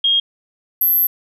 sine tone pair in turn, 3247 / 12237 Hz, G#7 / G9, -40 / -43 cents, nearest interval octave + major seventh, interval 2297 cents, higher second, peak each -12 dBFS, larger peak neither, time 0.04-0.2 / 0.81-1.07 s, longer second, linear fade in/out 5 ms, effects none

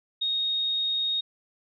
sine tone, 3729 Hz, A#7, in tune, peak -24 dBFS, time 0.21-1.21 s, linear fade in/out 10 ms, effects none

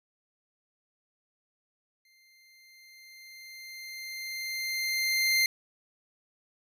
25% pulse tone with exponential growth, 2093 Hz, C7, in tune, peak -18 dBFS, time 2.05-5.46 s, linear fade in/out 2 ms, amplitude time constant 740 ms, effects none

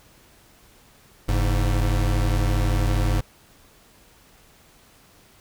square tone pair together, 46.25 / 103.83 Hz, F#1 / G#2, 0 / 0 cents, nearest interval octave + major second, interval 1400 cents, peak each -21 / -24 dBFS, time 1.28-3.21 s, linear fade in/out 10 ms, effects pink hiss -54 dBFS RMS until 5.4 s

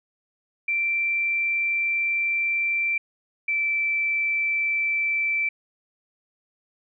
sine tone pair in turn, 2349 / 2329 Hz, D7 / D7, 0 / -15 cents, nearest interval unison, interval 15 cents, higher first, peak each -21 dBFS, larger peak neither, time 0.68-2.98 / 3.48-5.49 s, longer first, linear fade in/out 5 ms, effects none

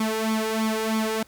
sawtooth tone with flanger, 220 Hz, A3, in tune, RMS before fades -25 dBFS, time 0-1.23 s, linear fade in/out 5 ms, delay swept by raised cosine 0.87 to 2.17 ms, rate 3.1 Hz, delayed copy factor +0.75, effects pink hiss -55 dBFS RMS until 1.27 s

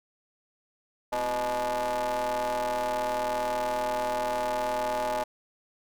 40% pulse ring-modulated tone, 119.6 Hz, A#2, 45 cents sharp, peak -23 dBFS, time 1.12-5.24 s, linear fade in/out 10 ms, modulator 737 Hz, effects none

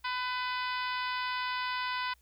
harmonic tone, 501 Hz, B4, 25 cents sharp, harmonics 2 / 3 / 4 / 5 / 6 / 7 / 8 / 9 / 10, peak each -34 / -38 / -40 / -42 / -44 / -45 / -46 / -47 / -48 dBFS, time 0.04-2.14 s, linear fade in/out 10 ms, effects added 60 Hz sine -63 dBFS peak until 2.21 s + white hiss -70 dBFS RMS until 2.21 s

